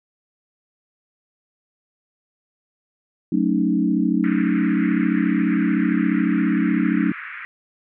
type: chord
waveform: sine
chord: D# half-diminished seventh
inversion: first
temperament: equal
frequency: 185 / 220 / 277.2 / 311.1 Hz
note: F#3 / A3 / C#4 / D#4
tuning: 0 / 0 / 0 / 0 cents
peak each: -22 dBFS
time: 3.32-7.12 s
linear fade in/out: 5 ms
type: band-pass noise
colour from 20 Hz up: white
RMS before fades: -34 dBFS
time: 4.24-7.45 s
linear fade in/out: 0 ms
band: 1300 to 2200 Hz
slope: 48 dB/octave
effects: none